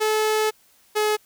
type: tone pair in turn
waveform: sawtooth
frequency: 431.9 / 425 Hz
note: A4 / G#4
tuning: -32 / +40 cents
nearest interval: unison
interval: 28 cents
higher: first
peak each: -15 dBFS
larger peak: neither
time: 0-0.51 / 0.95-1.17 s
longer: first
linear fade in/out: 20 ms
effects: white hiss -58 dBFS RMS until 1.25 s